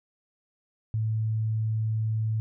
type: tone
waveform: sine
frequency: 110 Hz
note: A2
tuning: in tune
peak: -24 dBFS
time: 0.94-2.4 s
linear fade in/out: 0 ms
effects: none